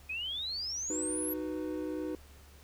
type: exponential sweep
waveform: sine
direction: up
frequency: 2466 to 12000 Hz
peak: -34 dBFS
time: 0.09-1.34 s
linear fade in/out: 10 ms
type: chord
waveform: triangle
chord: B major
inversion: first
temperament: just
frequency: 308.7 / 370.4 / 493.9 Hz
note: D#4 / F#4 / B4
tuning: -14 / +2 / 0 cents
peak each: -34 / -38 / -39 dBFS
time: 0.9-2.15 s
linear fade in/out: 2 ms
effects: added 71 Hz sine -54 dBFS peak until 2.63 s + pink hiss -59 dBFS RMS until 2.63 s